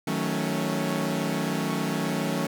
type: chord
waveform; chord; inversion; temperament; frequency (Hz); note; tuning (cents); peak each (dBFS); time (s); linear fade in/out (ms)
sawtooth; D# half-diminished seventh; none; equal with one note detuned; 158.01 / 185 / 220 / 277.2; D#3 / F#3 / A3 / C#4; +27 / 0 / 0 / 0; -27; 0.07-2.47; 5
effects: none